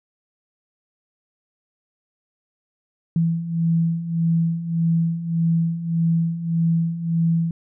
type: beating tone pair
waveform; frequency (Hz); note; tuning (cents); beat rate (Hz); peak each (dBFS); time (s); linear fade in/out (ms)
sine; 164.81 / 166.51; E3 / E3; 0 / +18; 1.7; -24 / -19; 3.16-7.51; 2
effects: none